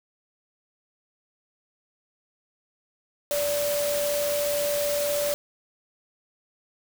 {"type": "tone in noise", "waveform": "sine", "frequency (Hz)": 581, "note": "D5", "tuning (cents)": -19, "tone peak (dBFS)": -24, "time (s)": [3.31, 5.34], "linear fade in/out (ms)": 0, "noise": "white", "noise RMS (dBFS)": -31, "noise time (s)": [3.31, 5.34], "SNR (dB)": 4, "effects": []}